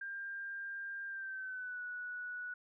sine tone with pitch glide, 1596 to 1472 Hz, G6 to F#6, +31 to -9 cents, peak -40 dBFS, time 0.01-2.54 s, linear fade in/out 5 ms, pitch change -140 cents, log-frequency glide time 1.07-1.81 s, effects none

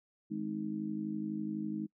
harmonic tone, 52 Hz, G#1, 3 cents sharp, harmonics 3 / 4 / 5 / 6, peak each -46 / -37 / -46 / -38 dBFS, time 0.3-1.87 s, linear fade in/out 20 ms, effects noise-tail reverb RT60 0.1 s tail -26 dB re dry

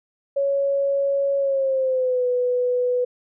sine tone with pitch glide, 556 to 495.3 Hz, C#5 to B4, +5 to +5 cents, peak -18 dBFS, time 0.36-3.05 s, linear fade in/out 10 ms, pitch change -200 cents, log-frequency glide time 1.38-2.27 s, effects none

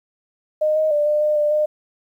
sine tone with pitch steps, 614 / 624 / 591 / 600 / 604 / 595 / 606 Hz, D#5 / D#5 / D5 / D5 / D5 / D5 / D#5, -23 / +5 / +11 / +37 / +48 / +22 / -46 cents, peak -15 dBFS, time 0.61-1.66 s, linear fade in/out 10 ms, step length 150 ms, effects 9-bit

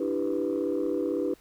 sine chord, E minor seventh, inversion third, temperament equal, 293.7 / 329.6 / 392 / 493.9 Hz, D4 / E4 / G4 / B4, 0 / 0 / 0 / 0 cents, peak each -30 dBFS, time 0-1.34 s, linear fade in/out 5 ms, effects tanh soft clip ceiling -19 dBFS + pink hiss -59 dBFS RMS until 1.4 s

